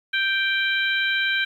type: harmonic tone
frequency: 784 Hz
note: G5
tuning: in tune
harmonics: 2 / 3 / 4 / 5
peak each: -22 / -26 / -28 / -30 dBFS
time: 0.13-1.45 s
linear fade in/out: 10 ms
effects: 9-bit